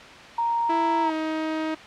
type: tone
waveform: sine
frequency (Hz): 932.3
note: A#5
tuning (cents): 0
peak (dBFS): -21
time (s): 0.38-1.1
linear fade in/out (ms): 5
type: tone with pitch glide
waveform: sawtooth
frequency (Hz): 331.4 to 315.2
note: E4 to D#4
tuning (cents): +9 to +23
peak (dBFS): -21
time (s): 0.69-1.75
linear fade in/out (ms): 10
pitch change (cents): -86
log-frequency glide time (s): 1.02-1.13
effects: white hiss -42 dBFS RMS until 1.86 s + low-pass 3000 Hz 12 dB/octave